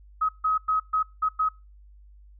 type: tone bursts at uneven times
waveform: sine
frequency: 1271 Hz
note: D#6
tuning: 36 cents sharp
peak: -20 dBFS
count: 6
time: 0.21-0.29 / 0.44-0.58 / 0.68-0.8 / 0.93-1.03 / 1.22-1.29 / 1.39-1.49 s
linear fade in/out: 10 ms
effects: noise-tail reverb RT60 0.3 s tail -24 dB re dry + added 50 Hz sine -48 dBFS peak until 2.39 s